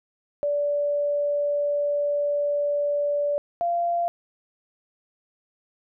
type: tone pair in turn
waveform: sine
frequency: 580 / 689.7 Hz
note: D5 / F5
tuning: -22 / -22 cents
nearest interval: minor third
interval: 300 cents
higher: second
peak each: -21 dBFS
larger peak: neither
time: 0.43-3.38 / 3.61-4.08 s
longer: first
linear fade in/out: 0 ms
effects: none